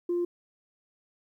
sine tone, 349.2 Hz, F4, in tune, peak -24 dBFS, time 0.09-0.25 s, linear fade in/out 5 ms, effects tanh soft clip ceiling -22 dBFS + 11-bit

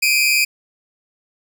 sawtooth tone pair together, 2360 / 2500 Hz, D7 / D#7, +8 / +8 cents, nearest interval minor second, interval 100 cents, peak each -13 dBFS, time 0.02-0.45 s, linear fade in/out 10 ms, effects none

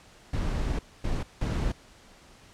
brown noise bursts at uneven times, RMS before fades -28 dBFS, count 3, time 0.33-0.79 / 1.04-1.23 / 1.41-1.72 s, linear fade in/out 5 ms, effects pink hiss -54 dBFS RMS until 2.53 s + low-pass 8000 Hz 12 dB/octave

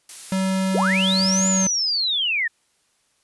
blue noise, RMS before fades -35 dBFS, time 0.09-1.48 s, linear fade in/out 2 ms
square tone, 190 Hz, F#3, 46 cents sharp, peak -20 dBFS, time 0.32-1.67 s, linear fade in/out 2 ms
sine linear two-way sweep, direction up then down, 293.7 to 7110 to 1751 Hz, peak -19 dBFS, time 0.74-2.48 s, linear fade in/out 10 ms, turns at 1.48 s
effects white hiss -65 dBFS RMS until 3.23 s + resampled to 24000 Hz

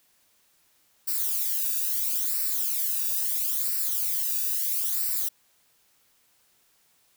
violet noise with flanger, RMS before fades -27 dBFS, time 1.07-5.29 s, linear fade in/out 10 ms, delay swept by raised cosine 0.3 to 0.96 ms, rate 0.75 Hz, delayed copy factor -0.7, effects white hiss -65 dBFS RMS until 7.16 s

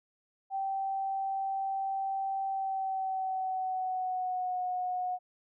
sine tone with pitch glide, 777 to 729.2 Hz, G5 to F#5, -16 to -25 cents, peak -30 dBFS, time 0.5-5.19 s, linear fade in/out 50 ms, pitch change -109 cents, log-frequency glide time 2.47-4.61 s, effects none

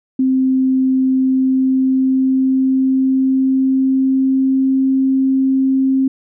sine tone with pitch glide, 261.5 to 265.9 Hz, C4 to C4, -1 to +28 cents, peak -11 dBFS, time 0.19-6.08 s, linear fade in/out 5 ms, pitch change +29 cents, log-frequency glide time 1.1-4.85 s, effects none

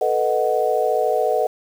sine chord, B dominant seventh, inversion third, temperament equal, 440 / 493.9 / 622.3 / 740 Hz, A4 / B4 / D#5 / F#5, 0 / 0 / 0 / 0 cents, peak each -22 dBFS, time 0.01-1.47 s, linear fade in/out 5 ms, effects 7-bit

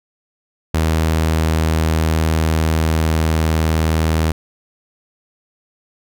sawtooth tone, 79.8 Hz, D#2, 44 cents sharp, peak -10 dBFS, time 0.74-4.32 s, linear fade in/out 5 ms, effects none

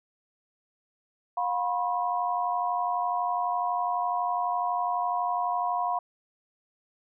sine tone cluster, 714 / 980 / 1072 Hz, F5 / B5 / C6, +38 / -14 / +42 cents, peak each -28 / -29 / -33 dBFS, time 1.37-5.99 s, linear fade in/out 5 ms, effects none

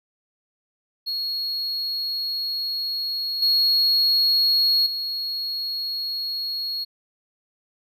triangle tone with level steps, 4314 Hz, C#8, 48 cents flat, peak -23 / -15 / -24 dBFS, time 1.06-6.85 s, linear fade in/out 20 ms, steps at 3.42 / 4.86 s, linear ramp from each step 5 ms, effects none

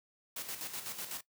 white noise with tremolo, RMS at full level -40 dBFS, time 0.36-1.21 s, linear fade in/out 5 ms, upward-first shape square, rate 8 Hz, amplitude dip 55%, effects noise-tail reverb RT60 0.1 s tail -18 dB re dry + high-pass 100 Hz 12 dB/octave

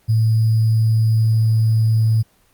sine tone with sample-and-hold, 111.1 Hz, A2, 17 cents sharp, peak -12 dBFS, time 0.08-2.23 s, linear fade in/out 20 ms, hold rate 4900 Hz, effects pink hiss -57 dBFS RMS until 2.53 s + Opus 24 kbps

